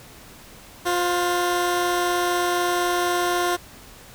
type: tone pair together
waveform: 15% pulse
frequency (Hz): 353.3 / 518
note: F4 / C5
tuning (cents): +20 / -17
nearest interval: perfect fifth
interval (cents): 663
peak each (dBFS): -14 / -26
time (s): 0.85-3.57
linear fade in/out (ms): 20
effects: pink hiss -45 dBFS RMS until 4.14 s